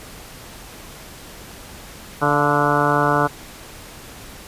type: harmonic tone with a mistuned harmonic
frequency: 146.2 Hz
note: D3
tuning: 7 cents flat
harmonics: 1 / 2 / 3 / 4 / 5 / 6 / 7 / 8 / 9 / 10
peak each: -24 / -24 / -24 / -24 / -24 / -24 / -24 / -24 / -24 / -24 dBFS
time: 2.21-3.28 s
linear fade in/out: 20 ms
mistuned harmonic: 5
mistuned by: -44 cents
effects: pink hiss -39 dBFS RMS until 4.47 s + resampled to 32000 Hz